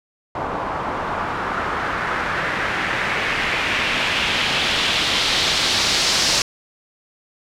white noise with low-pass filter sweep, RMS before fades -21 dBFS, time 0.35-6.42 s, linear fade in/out 2 ms, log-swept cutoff 910 to 5300 Hz, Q 1.8, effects none

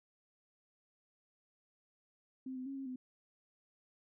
sine tone with pitch steps, 260.8 / 255.8 / 273.3 / 269.9 / 254.7 Hz, C4 / C4 / C#4 / C#4 / C4, -5 / -39 / -24 / -46 / -46 cents, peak -40 dBFS, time 2.46-2.96 s, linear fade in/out 5 ms, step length 100 ms, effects none

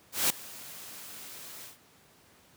white noise with ADSR envelope, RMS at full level -24 dBFS, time 0.12-1.78 s, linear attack 180 ms, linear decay 5 ms, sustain -21 dB, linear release 140 ms, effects pink hiss -60 dBFS RMS until 2.56 s + high-pass 100 Hz 12 dB/octave

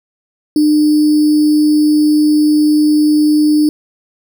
sine tone with sample-and-hold, 301.7 Hz, D4, 47 cents sharp, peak -7 dBFS, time 0.56-3.69 s, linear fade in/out 2 ms, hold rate 4900 Hz, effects none

